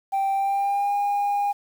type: tone with pitch glide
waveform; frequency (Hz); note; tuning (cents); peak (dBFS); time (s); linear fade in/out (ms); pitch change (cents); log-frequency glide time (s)
sine; 783 to 812.5; G5 to G#5; -2 to -38; -18; 0.12-1.53; 20; +64; 0.33-0.94
effects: tanh soft clip ceiling -19 dBFS + 8-bit